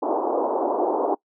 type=band-pass noise; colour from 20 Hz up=pink; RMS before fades=-23 dBFS; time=0.02-1.15 s; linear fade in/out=10 ms; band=300 to 970 Hz; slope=48 dB/octave; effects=noise-tail reverb RT60 0.1 s tail -23 dB re dry